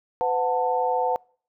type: tone cluster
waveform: sine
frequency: 504 / 732 / 889 Hz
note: B4 / F#5 / A5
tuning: +35 / -19 / +18 cents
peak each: -25 dBFS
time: 0.21-1.16 s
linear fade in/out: 0 ms
effects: noise-tail reverb RT60 0.5 s tail -26 dB re dry